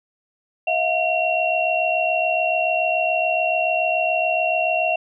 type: tone cluster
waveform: sine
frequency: 645 / 712 / 2738 Hz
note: E5 / F5 / F7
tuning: -38 / +33 / -35 cents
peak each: -22 dBFS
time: 0.67-4.96 s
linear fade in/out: 5 ms
effects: none